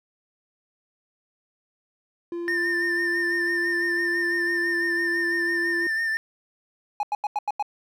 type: tone with pitch glide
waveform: triangle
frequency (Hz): 343.7 to 340.7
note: F4 to F4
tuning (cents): -28 to -43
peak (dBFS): -26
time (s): 2.32-5.87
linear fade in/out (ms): 2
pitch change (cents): -15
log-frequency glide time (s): 4.51-4.86
type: tone with vibrato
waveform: triangle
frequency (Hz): 1800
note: A6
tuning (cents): +39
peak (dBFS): -21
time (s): 2.48-6.17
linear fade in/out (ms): 0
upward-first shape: sine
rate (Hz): 6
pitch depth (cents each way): 36
type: tone bursts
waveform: triangle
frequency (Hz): 833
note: G#5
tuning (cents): +5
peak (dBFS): -20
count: 6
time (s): 7-7.626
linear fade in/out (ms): 2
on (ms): 31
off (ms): 88
effects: none